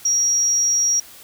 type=tone; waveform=sine; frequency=5680 Hz; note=F8; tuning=28 cents sharp; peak=-15 dBFS; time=0.05-1 s; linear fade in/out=5 ms; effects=white hiss -43 dBFS RMS until 1.23 s